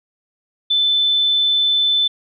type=tone; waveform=sine; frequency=3520 Hz; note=A7; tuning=in tune; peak=-13 dBFS; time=0.7-2.08 s; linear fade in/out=10 ms; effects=none